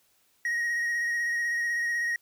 triangle tone with vibrato, 1883 Hz, A#6, 17 cents sharp, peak -24 dBFS, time 0.45-2.16 s, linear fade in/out 2 ms, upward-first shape square, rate 16 Hz, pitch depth 14 cents each way, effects white hiss -67 dBFS RMS until 2.21 s

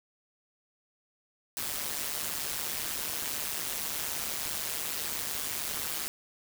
white noise with amplitude modulation, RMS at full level -31 dBFS, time 1.57-6.08 s, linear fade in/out 0 ms, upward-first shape sine, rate 150 Hz, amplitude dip 75%, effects none

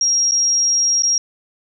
sine tone with dropouts, 5620 Hz, F8, 10 cents sharp, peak -13 dBFS, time 0.01-1.18 s, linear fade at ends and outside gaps 2 ms, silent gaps 0.312-0.319 / 1.023-1.033 s, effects none

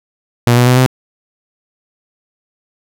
sawtooth tone with pitch steps, 120 / 122.8 / 125.68 / 128.61 Hz, B2 / B2 / B2 / C3, -49 / -9 / +31 / -29 cents, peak -3 dBFS, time 0.47-0.862 s, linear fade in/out 0 ms, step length 98 ms, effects none

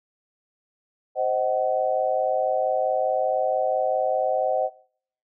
sine chord, C diminished, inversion none, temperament just, 523.3 / 627.9 / 753.5 Hz, C5 / Eb5 / Gb5, 0 / +16 / +31 cents, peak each -25 dBFS, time 1.15-4.7 s, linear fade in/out 50 ms, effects noise-tail reverb RT60 0.6 s tail -24 dB re dry

